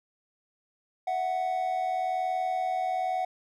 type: tone pair together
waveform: triangle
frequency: 659 / 740 Hz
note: E5 / F#5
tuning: -1 / 0 cents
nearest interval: major second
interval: 201 cents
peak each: -33 / -25 dBFS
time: 1.07-3.25 s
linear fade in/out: 5 ms
effects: none